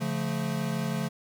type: chord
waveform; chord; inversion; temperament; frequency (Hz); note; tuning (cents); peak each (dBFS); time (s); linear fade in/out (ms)
square; Db augmented; none; equal with one note detuned; 141.99 / 174.61 / 220; Db3 / F3 / A3; +42 / 0 / 0; -33; 0-1.09; 20
effects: none